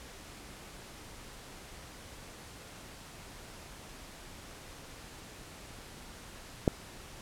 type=click; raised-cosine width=2 ms; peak=-10 dBFS; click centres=6.678 s; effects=pink hiss -49 dBFS RMS until 7.21 s + low-pass 11000 Hz 12 dB/octave